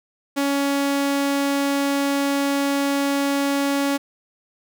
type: tone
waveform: sawtooth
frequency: 280 Hz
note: C#4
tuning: 18 cents sharp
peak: -15 dBFS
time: 0.36-3.98 s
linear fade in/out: 20 ms
effects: none